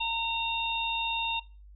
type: harmonic tone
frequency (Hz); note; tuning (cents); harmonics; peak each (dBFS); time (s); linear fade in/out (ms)
917; A#5; -29; 1 / 3 / 4; -32 / -31 / -33; 0-1.4; 10
effects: noise-tail reverb RT60 0.3 s tail -19 dB re dry + added 50 Hz sine -48 dBFS peak until 1.75 s